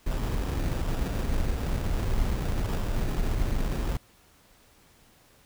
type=noise with sample-and-hold; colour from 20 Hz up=brown; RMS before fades=-27 dBFS; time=0.06-3.97 s; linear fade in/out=5 ms; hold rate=2100 Hz; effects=pink hiss -59 dBFS RMS until 5.45 s